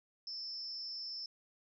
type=tone with amplitude modulation; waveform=sine; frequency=5274 Hz; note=E8; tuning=in tune; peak=-37 dBFS; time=0.27-1.26 s; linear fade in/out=2 ms; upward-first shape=sine; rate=281 Hz; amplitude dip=75%; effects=none